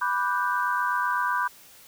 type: chord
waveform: sine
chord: G major seventh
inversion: first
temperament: equal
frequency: 987.8 / 1174.7 / 1480 / 1568 Hz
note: B5 / D6 / F#6 / G6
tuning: 0 / 0 / 0 / 0 cents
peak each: -26 / -29 / -31 / -29 dBFS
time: 0.01-1.48 s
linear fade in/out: 10 ms
effects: white hiss -51 dBFS RMS until 1.87 s